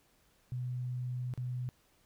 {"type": "tone with dropouts", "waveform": "sine", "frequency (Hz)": 124.9, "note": "B2", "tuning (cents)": 20, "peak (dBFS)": -34, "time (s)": [0.52, 1.69], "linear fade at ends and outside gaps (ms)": 0, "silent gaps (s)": [1.338, 1.376], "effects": ["pink hiss -69 dBFS RMS until 2.05 s"]}